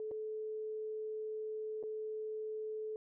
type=tone with dropouts; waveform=sine; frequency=433 Hz; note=A4; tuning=28 cents flat; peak=-38 dBFS; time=0-2.96 s; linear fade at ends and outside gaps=1 ms; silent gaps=0.111-0.115 / 1.828-1.836 s; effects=none